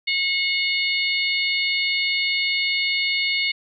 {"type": "harmonic tone", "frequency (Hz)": 725, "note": "F#5", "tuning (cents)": -35, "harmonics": [3, 4, 5, 6], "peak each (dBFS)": [-22, -27, -28, -27], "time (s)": [0.07, 3.52], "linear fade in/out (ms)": 10, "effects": []}